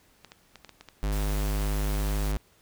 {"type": "clicks", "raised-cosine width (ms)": 0.2, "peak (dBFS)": -27, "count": 10, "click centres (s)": [0.247, 0.319, 0.557, 0.647, 0.693, 0.81, 0.887, 1.203, 1.351, 1.625]}
{"type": "tone", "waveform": "square", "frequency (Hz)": 51, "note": "G#1", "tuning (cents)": -31, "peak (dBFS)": -26, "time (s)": [1.03, 2.37], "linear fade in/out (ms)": 0}
{"type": "noise", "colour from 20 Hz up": "white", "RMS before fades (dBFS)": -42, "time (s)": [1.12, 2.32], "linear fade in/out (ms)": 5}
{"effects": ["pink hiss -62 dBFS RMS until 2.61 s"]}